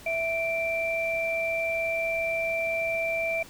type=tone pair together; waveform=sine; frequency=659.3 / 2349 Hz; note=E5 / D7; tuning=0 / 0 cents; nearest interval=octave + minor seventh; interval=2200 cents; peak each=-28 dBFS; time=0.06-3.43 s; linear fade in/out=5 ms; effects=pink hiss -48 dBFS RMS until 3.49 s